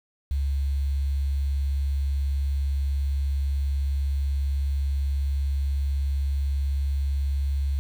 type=tone with quantisation; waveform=sine; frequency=69.3 Hz; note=C#2; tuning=in tune; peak=-22 dBFS; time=0.31-7.79 s; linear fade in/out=0 ms; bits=8; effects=none